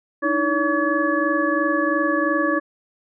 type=tone cluster; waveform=sine; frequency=300.8 / 323.7 / 566 / 1137 / 1701 Hz; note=D4 / E4 / C#5 / C#6 / G#6; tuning=+42 / -31 / +36 / +44 / +41 cents; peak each=-24 dBFS; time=0.22-2.6 s; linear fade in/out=20 ms; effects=none